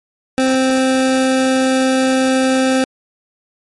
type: tone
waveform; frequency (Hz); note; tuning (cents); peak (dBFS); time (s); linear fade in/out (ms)
25% pulse; 261.6; C4; 0; -8; 0.38-2.84; 0
effects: MP3 48 kbps